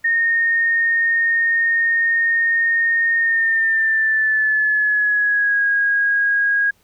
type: tone with pitch glide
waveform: sine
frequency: 1842 to 1641 Hz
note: A#6 to G#6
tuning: -21 to -21 cents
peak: -14 dBFS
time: 0.04-6.71 s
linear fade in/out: 10 ms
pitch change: -200 cents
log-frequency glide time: 3.18-5.66 s
effects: pink hiss -59 dBFS RMS until 6.83 s